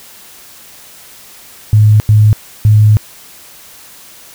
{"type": "tone bursts at uneven times", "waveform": "sine", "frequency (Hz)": 106.5, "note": "G#2", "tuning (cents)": 44, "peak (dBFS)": -3, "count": 3, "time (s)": [[1.73, 2], [2.09, 2.33], [2.65, 2.97]], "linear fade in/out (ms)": 0, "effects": ["white hiss -37 dBFS RMS until 4.34 s"]}